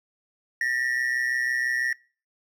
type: ring-modulated tone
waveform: triangle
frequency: 1855 Hz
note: A#6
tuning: 9 cents flat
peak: -18 dBFS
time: 0.61-1.93 s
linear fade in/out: 2 ms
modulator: 63 Hz
effects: noise-tail reverb RT60 0.4 s tail -26 dB re dry